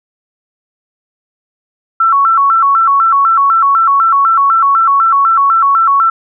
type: tone with vibrato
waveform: sine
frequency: 1221 Hz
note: D#6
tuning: 33 cents flat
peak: -6 dBFS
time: 2-6.1 s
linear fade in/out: 5 ms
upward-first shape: square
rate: 4 Hz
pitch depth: 160 cents each way
effects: none